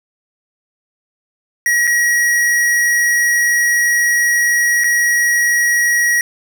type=tone with dropouts; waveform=square; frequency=1907 Hz; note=A#6; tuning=39 cents sharp; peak=-12 dBFS; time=1.66-6.21 s; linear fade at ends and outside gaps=1 ms; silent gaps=1.871-1.875 / 4.837-4.842 s; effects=none